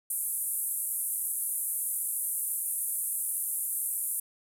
pink band-pass noise, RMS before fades -32 dBFS, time 0.1-4.2 s, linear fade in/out 5 ms, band 9200 to 13000 Hz, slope 48 dB/octave, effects none

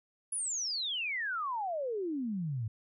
sine exponential sweep, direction down, 10548 to 103.83 Hz, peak -32 dBFS, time 0.32-2.68 s, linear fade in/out 5 ms, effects none

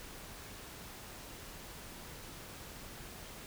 silence, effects pink hiss -49 dBFS RMS until 3.46 s

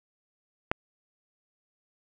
click, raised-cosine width 0.5 ms, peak -9 dBFS, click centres 0.715 s, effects none

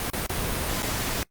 pink noise with dropouts, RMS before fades -28 dBFS, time 0-1.23 s, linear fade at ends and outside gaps 1 ms, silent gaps 0.101-0.133 / 0.264-0.295 / 0.823-0.829 s, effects noise-tail reverb RT60 0.1 s tail -21 dB re dry + Opus 32 kbps

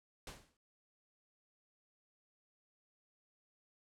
pink noise with exponential decay, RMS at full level -45 dBFS, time 0.27-0.57 s, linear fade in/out 2 ms, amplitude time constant 65 ms, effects low-pass 10000 Hz 12 dB/octave

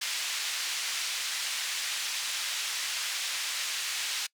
pink band-pass noise, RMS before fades -33 dBFS, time 0.01-4.27 s, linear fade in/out 10 ms, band 2400 to 7300 Hz, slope 12 dB/octave, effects noise-tail reverb RT60 0.1 s tail -24 dB re dry

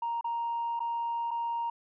sine tone with dropouts, 934 Hz, A#5, 3 cents sharp, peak -28 dBFS, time 0.02-1.7 s, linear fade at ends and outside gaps 5 ms, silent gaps 0.211-0.243 / 0.794-0.802 / 1.308-1.312 s, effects tanh soft clip ceiling -26 dBFS

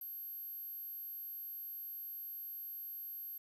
sine tone, 12550 Hz, G9, 1 cent sharp, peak -40 dBFS, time 0.01-3.38 s, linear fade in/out 5 ms, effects tanh soft clip ceiling -42 dBFS + 11-bit

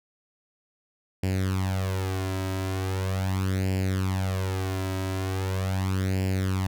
sawtooth tone with flanger, 94.7 Hz, F#2, 41 cents sharp, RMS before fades -27 dBFS, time 1.23-6.67 s, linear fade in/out 5 ms, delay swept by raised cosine 0.4 to 3.1 ms, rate 0.4 Hz, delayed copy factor +0.75, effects none

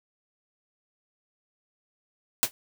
white noise with exponential decay, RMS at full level -18 dBFS, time 2.43-2.51 s, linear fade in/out 0 ms, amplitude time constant 17 ms, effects none

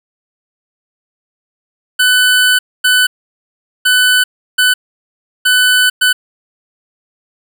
25% pulse tone bursts at uneven times, 1500 Hz, F#6, 23 cents sharp, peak -4 dBFS, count 6, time 1.99-2.59 / 2.84-3.07 / 3.85-4.24 / 4.58-4.74 / 5.45-5.9 / 6.01-6.13 s, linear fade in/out 10 ms, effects none

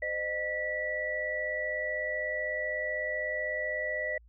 sine tone cluster, 516 / 612 / 1950 Hz, C5 / D#5 / B6, -24 / -29 / -23 cents, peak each -39 / -35 / -32 dBFS, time 0.02-4.18 s, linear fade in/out 5 ms, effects added 57 Hz sine -54 dBFS peak until 4.28 s

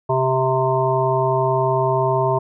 harmonic tone, 130.81 Hz, C3, in tune, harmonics 1 / 3 / 5 / 7 / 8, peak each -22 / -21 / -21 / -22 / -25 dBFS, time 0.09-2.39 s, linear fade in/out 10 ms, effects none

